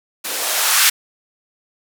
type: noise with band-pass filter sweep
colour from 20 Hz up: violet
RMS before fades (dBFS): -17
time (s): 0.24-0.9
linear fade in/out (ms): 10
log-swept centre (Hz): 320 to 1600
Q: 1.4
effects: none